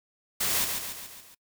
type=noise with echo; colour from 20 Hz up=white; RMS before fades=-27 dBFS; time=0.4-0.65 s; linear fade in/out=10 ms; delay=140 ms; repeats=5; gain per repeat=-5 dB; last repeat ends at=1.35 s; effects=noise-tail reverb RT60 0.1 s tail -24 dB re dry